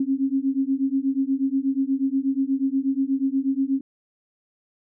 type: beating tone pair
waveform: sine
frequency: 266 / 274.3 Hz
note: C4 / C#4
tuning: +29 / -18 cents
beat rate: 8.3 Hz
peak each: -23 dBFS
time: 0-3.81 s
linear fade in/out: 5 ms
effects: none